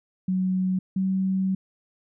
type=tone pair in turn; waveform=sine; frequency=186.1 / 189.9 Hz; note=F#3 / F#3; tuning=+10 / +45 cents; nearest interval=unison; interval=35 cents; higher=second; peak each=-21 dBFS; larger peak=neither; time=0.28-0.79 / 0.96-1.55 s; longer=second; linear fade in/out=5 ms; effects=none